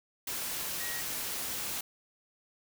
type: tone in noise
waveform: sine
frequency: 1892 Hz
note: A#6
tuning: 25 cents sharp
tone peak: -40 dBFS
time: 0.8-1.01 s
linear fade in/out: 5 ms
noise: white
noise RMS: -36 dBFS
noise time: 0.27-1.81 s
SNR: -7 dB
effects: none